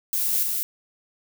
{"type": "noise with echo", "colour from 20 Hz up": "violet", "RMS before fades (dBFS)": -24, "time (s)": [0.13, 0.43], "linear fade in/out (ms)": 0, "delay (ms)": 200, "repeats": 1, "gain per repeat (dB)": -2, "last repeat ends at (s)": 0.63, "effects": []}